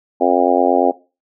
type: harmonic tone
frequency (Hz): 88.9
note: F2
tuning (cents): +31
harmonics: 3 / 4 / 5 / 6 / 7 / 8 / 9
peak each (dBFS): -19 / -19 / -19 / -19 / -19 / -19 / -19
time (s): 0.2-0.92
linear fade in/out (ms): 20
effects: noise-tail reverb RT60 0.3 s tail -19 dB re dry